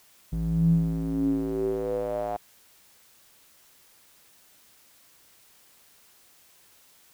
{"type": "tone with band-pass filter sweep", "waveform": "square", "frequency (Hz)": 54.9, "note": "A1", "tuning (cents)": -3, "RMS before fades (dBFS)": -26, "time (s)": [0.32, 2.37], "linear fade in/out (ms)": 10, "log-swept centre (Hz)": [120, 720], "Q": 7.2, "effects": ["white hiss -58 dBFS RMS until 7.13 s"]}